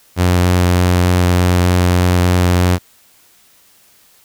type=tone with vibrato; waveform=sawtooth; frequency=89.5 Hz; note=F2; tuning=43 cents sharp; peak=-6 dBFS; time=0.16-2.79 s; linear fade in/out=50 ms; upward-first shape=triangle; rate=3.3 Hz; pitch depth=12 cents each way; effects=white hiss -50 dBFS RMS until 4.24 s